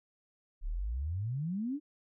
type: exponential sweep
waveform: sine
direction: up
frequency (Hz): 32.7 to 308.2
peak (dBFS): -32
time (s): 0.61-1.8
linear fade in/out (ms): 50
effects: none